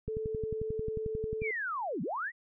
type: click train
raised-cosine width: 5 ms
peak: -25 dBFS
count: 16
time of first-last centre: 0.08-1.419 s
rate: 11.2 Hz
type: tone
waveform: sine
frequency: 438.5 Hz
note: A4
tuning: 6 cents flat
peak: -33 dBFS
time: 0.08-1.51 s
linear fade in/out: 5 ms
type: linear two-way sweep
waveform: sine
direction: down then up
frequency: 2441 to 146.83 to 1995 Hz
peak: -32 dBFS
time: 1.41-2.32 s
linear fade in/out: 50 ms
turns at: 2.02 s
effects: none